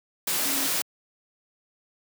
sine tone in noise, 277.2 Hz, C#4, in tune, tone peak -34 dBFS, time 0.45-0.67 s, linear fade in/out 5 ms, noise white, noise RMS -26 dBFS, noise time 0.27-0.82 s, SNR -11 dB, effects high-pass 150 Hz 12 dB/octave

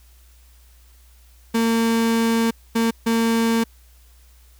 35% pulse tone bursts at uneven times, 228.2 Hz, A#3, 37 cents flat, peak -15 dBFS, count 3, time 1.54-2.51 / 2.75-2.91 / 3.06-3.64 s, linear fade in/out 10 ms, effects added 60 Hz sine -48 dBFS peak until 4.59 s + white hiss -57 dBFS RMS until 4.59 s

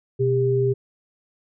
sine tone pair together, 125.72 / 398.9 Hz, B2 / G4, +31 / +30 cents, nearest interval octave + minor sixth, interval 1999 cents, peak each -21 / -19 dBFS, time 0.19-0.74 s, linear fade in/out 20 ms, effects none

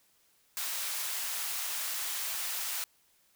white high-pass noise, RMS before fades -35 dBFS, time 0.57-2.84 s, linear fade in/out 0 ms, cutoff 840 Hz, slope 12 dB/octave, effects white hiss -68 dBFS RMS until 3.35 s

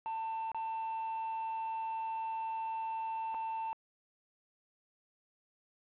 triangle tone with dropouts, 894 Hz, A5, 27 cents sharp, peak -33 dBFS, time 0.06-3.73 s, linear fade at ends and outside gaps 0 ms, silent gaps 0.517-0.546 / 3.343-3.347 s, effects resampled to 8000 Hz + 10-bit

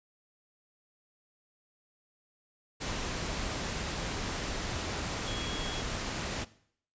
sine tone in noise, 3322 Hz, G#7, in tune, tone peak -40 dBFS, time 5.26-5.82 s, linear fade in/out 20 ms, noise pink, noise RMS -35 dBFS, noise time 2.8-6.45 s, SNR -8 dB, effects noise-tail reverb RT60 0.6 s tail -18 dB re dry + resampled to 16000 Hz

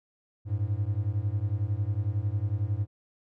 triangle beating tone pair, 97.2 / 108.2 Hz, G2 / A2, -14 / -29 cents, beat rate 11 Hz, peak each -27 dBFS, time 0.45-2.87 s, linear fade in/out 50 ms, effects none

